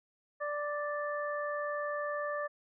harmonic tone, 587.3 Hz, D5, in tune, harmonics 1 / 2 / 3, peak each -35 / -38 / -40 dBFS, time 0.4-2.48 s, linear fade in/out 20 ms, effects none

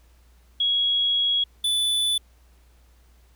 sine / square tone pair in turn, 3322 / 3483 Hz, G#7 / A7, 0 / -18 cents, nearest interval minor second, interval 82 cents, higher second, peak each -19 / -21 dBFS, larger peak first, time 0.6-1.44 / 1.64-2.18 s, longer first, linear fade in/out 5 ms, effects added 60 Hz sine -53 dBFS peak until 3.35 s + pink hiss -63 dBFS RMS until 3.35 s

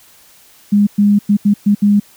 sine tone bursts at uneven times, 204.7 Hz, G#3, 25 cents flat, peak -7 dBFS, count 6, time 0.72-0.87 / 0.98-1.19 / 1.29-1.37 / 1.45-1.54 / 1.66-1.75 / 1.82-2 s, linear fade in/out 10 ms, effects white hiss -46 dBFS RMS until 2.16 s

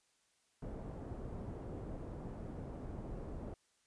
pink low-pass noise, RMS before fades -45 dBFS, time 0.62-3.54 s, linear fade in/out 2 ms, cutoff 560 Hz, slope 12 dB/octave, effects white hiss -75 dBFS RMS until 3.86 s + resampled to 22050 Hz

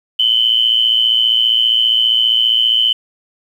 sine tone pair together, 2977 / 3092 Hz, F#7 / G7, +10 / -24 cents, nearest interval minor second, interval 66 cents, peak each -13 dBFS, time 0.19-2.93 s, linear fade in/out 5 ms, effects 7-bit

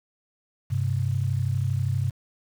sine tone pair together, 98.37 / 130.81 Hz, G2 / C3, +7 / 0 cents, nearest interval perfect fourth, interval 493 cents, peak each -25 dBFS, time 0.7-2.11 s, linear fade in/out 20 ms, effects 8-bit

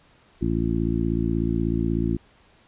harmonic tone, 56.4 Hz, A1, 44 cents sharp, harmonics 1 / 2 / 3 / 4 / 5 / 6, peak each -28 / -28 / -28 / -28 / -28 / -28 dBFS, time 0.41-2.17 s, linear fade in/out 10 ms, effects pink hiss -57 dBFS RMS until 2.67 s + resampled to 8000 Hz

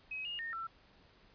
sine tone with pitch steps, 2544 / 2850 / 1835 / 1340 Hz, D#7 / F7 / A#6 / E6, +38 / +34 / -28 / +28 cents, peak -38 dBFS, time 0.11-0.67 s, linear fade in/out 5 ms, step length 140 ms, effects pink hiss -64 dBFS RMS until 1.34 s + resampled to 11025 Hz

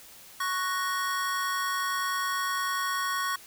square chord, F# major, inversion second, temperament equal, 1108.7 / 1480 / 1864.7 Hz, C#6 / F#6 / A#6, 0 / 0 / 0 cents, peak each -30 / -35 / -35 dBFS, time 0.4-3.36 s, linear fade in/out 5 ms, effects white hiss -50 dBFS RMS until 3.46 s

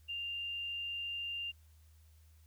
sine tone with frequency modulation, 2794 Hz, F7, in tune, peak -37 dBFS, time 0.08-1.52 s, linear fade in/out 20 ms, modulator 48.4 Hz, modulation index 0.37, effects added 78 Hz sine -59 dBFS peak until 2.46 s + white hiss -72 dBFS RMS until 2.46 s

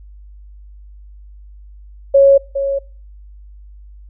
sine tone with echo, 552 Hz, C#5, 7 cents flat, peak -5 dBFS, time 2.14-2.38 s, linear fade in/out 10 ms, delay 410 ms, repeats 1, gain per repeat -10 dB, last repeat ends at 2.79 s, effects noise-tail reverb RT60 0.5 s tail -26 dB re dry + added 50 Hz sine -36 dBFS peak until 4.09 s

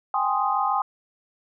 sine chord, Ab major seventh, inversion third, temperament equal, 784 / 830.6 / 1046.5 / 1244.5 Hz, G5 / Ab5 / C6 / Eb6, 0 / 0 / 0 / 0 cents, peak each -26 dBFS, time 0.14-0.82 s, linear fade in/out 2 ms, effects none

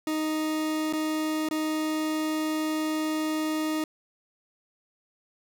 40% pulse tone with dropouts, 311.1 Hz, D#4, in tune, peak -25 dBFS, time 0.07-3.84 s, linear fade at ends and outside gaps 2 ms, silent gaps 0.927-0.934 / 1.488-1.51 s, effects none

